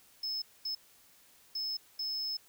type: tone bursts at uneven times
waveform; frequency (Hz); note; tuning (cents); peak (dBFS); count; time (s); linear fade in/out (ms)
triangle; 5210; E8; -21; -32; 4; 0.23-0.42 / 0.65-0.75 / 1.55-1.77 / 1.99-2.37; 5
effects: white hiss -62 dBFS RMS until 2.48 s